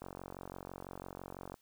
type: click train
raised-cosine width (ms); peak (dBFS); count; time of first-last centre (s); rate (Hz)
1; -30; 71; 0.02-1.542; 46
effects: white hiss -72 dBFS RMS until 1.61 s